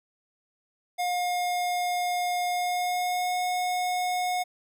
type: tone with pitch glide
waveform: square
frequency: 714 to 725.2 Hz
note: F5 to F#5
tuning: +38 to -35 cents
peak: -26 dBFS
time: 0.98-4.44 s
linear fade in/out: 20 ms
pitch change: +27 cents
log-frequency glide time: 2.49-3.37 s
effects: none